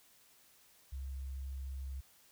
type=tone; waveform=sine; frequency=66.9 Hz; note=C2; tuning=39 cents sharp; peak=-39 dBFS; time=0.92-2.01 s; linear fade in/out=10 ms; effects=white hiss -65 dBFS RMS until 2.31 s